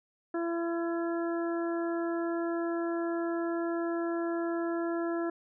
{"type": "harmonic tone", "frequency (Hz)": 337.4, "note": "E4", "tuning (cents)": 40, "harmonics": [1, 2, 3, 4, 5], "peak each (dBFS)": [-30, -37, -44, -42, -44], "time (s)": [0.34, 5.3], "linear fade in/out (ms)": 5, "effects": []}